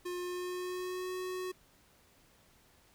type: tone with pitch glide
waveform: square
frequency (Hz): 356.6 to 368.3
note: F4 to F#4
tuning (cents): +36 to -8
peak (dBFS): -37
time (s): 0.05-1.52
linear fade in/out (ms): 10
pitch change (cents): +56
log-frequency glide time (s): 0.18-1.12
effects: pink hiss -65 dBFS RMS until 2.94 s